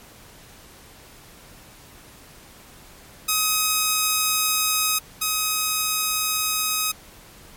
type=tone pair in turn; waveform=5% pulse; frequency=1264 / 1264 Hz; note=D#6 / D#6; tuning=+27 / +27 cents; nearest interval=unison; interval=0 cents; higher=neither; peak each=-7 / -9 dBFS; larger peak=first; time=3.28-4.99 / 5.21-6.92 s; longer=neither; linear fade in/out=10 ms; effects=pink hiss -47 dBFS RMS until 7.56 s + MP3 64 kbps